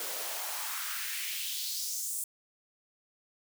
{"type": "noise with high-pass filter sweep", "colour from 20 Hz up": "white", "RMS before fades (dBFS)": -36, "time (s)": [0, 2.24], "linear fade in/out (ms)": 2, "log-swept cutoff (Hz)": [400, 8900], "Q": 2.3, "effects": []}